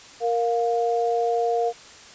sine tone pair together, 466 / 704.9 Hz, A#4 / F5, -1 / +16 cents, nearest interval perfect fifth, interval 717 cents, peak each -22 / -23 dBFS, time 0.2-1.73 s, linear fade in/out 50 ms, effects white hiss -45 dBFS RMS until 2.14 s + resampled to 16000 Hz

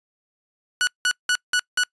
sawtooth tone bursts, 1473 Hz, F#6, 8 cents flat, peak -14 dBFS, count 5, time 0.81-1.835 s, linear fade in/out 0 ms, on 61 ms, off 180 ms, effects noise-tail reverb RT60 0.1 s tail -26 dB re dry + resampled to 22050 Hz

